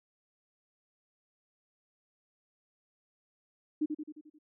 sine tone with echo, 304.3 Hz, D#4, 38 cents flat, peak -26 dBFS, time 3.81-3.86 s, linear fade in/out 10 ms, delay 88 ms, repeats 6, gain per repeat -5 dB, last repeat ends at 4.388 s, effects none

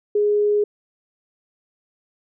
sine tone, 415.3 Hz, G#4, in tune, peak -15 dBFS, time 0.15-0.64 s, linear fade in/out 5 ms, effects none

